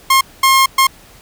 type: tone bursts at uneven times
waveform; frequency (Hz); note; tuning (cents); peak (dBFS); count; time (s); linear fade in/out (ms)
sawtooth; 1069; C6; +37; -4; 3; 0.1-0.21 / 0.43-0.66 / 0.78-0.87; 5
effects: pink hiss -43 dBFS RMS until 1.21 s